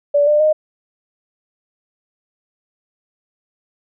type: tone with pitch steps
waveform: sine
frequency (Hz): 578 / 597 / 616.6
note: D5 / D5 / D#5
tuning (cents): -28 / +28 / -16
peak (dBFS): -10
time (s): 0.14-0.53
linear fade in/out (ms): 10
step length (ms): 130
effects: none